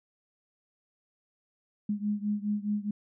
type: beating tone pair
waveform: sine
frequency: 206.1 / 210.9 Hz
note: G#3 / G#3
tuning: -13 / +27 cents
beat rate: 4.8 Hz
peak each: -30 / -32 dBFS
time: 1.89-2.91 s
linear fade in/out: 5 ms
effects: none